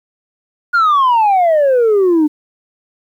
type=exponential sweep; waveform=sine; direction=down; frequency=1445 to 293.7 Hz; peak=-6 dBFS; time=0.73-2.28 s; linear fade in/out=20 ms; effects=tanh soft clip ceiling -7 dBFS + 8-bit